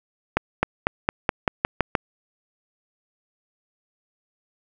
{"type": "accelerating click train", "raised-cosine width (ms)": 0.5, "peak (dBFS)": -3, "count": 9, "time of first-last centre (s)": [0.37, 1.952], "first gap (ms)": 260, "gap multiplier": 0.92, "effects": []}